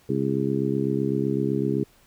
harmonic tone, 67.9 Hz, C#2, 35 cents flat, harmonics 2 / 3 / 4 / 5 / 6, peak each -28 / -28 / -28 / -28 / -28 dBFS, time 0.09-1.84 s, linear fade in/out 5 ms, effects pink hiss -58 dBFS RMS until 2.06 s

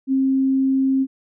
sine tone, 266.8 Hz, C4, 34 cents sharp, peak -15 dBFS, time 0.07-1.07 s, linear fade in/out 50 ms, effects none

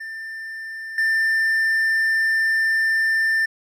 triangle tone with level steps, 1788 Hz, A6, 27 cents sharp, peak -28 / -15 dBFS, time 0-3.46 s, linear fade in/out 10 ms, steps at 0.98 s, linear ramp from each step 2 ms, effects none

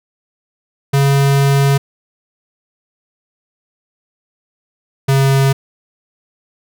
square tone pair in turn, 139 / 136.06 Hz, C#3 / C#3, +5 / -32 cents, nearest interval unison, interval 37 cents, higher first, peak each -10 dBFS, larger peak neither, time 0.93-1.78 / 5.08-5.53 s, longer first, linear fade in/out 10 ms, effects none

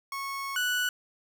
30% pulse tone pair in turn, 1100 / 1479 Hz, C#6 / F#6, -14 / -1 cents, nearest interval perfect fourth, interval 513 cents, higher second, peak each -30 / -23 dBFS, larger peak second, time 0.12-0.56 / 0.56-0.89 s, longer first, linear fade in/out 2 ms, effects none

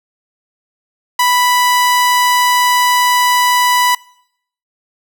sawtooth tone, 987.8 Hz, B5, in tune, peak -6 dBFS, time 1.19-3.95 s, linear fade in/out 5 ms, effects noise-tail reverb RT60 0.7 s tail -23 dB re dry

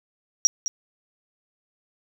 sine tone with echo, 5690 Hz, F8, 31 cents sharp, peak -12 dBFS, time 0.45-0.47 s, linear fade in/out 0 ms, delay 210 ms, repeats 1, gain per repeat -11 dB, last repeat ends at 0.68 s, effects none

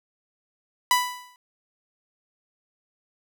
sawtooth tone with exponential decay, 990 Hz, B5, 4 cents sharp, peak -11 dBFS, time 0.91-1.36 s, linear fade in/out 1 ms, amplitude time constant 96 ms, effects none

